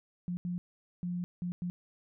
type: tone bursts at uneven times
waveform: sine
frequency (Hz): 176.8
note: F3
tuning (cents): +22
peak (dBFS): -32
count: 5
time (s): 0.28-0.37 / 0.45-0.58 / 1.03-1.24 / 1.42-1.52 / 1.62-1.7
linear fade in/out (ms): 0
effects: none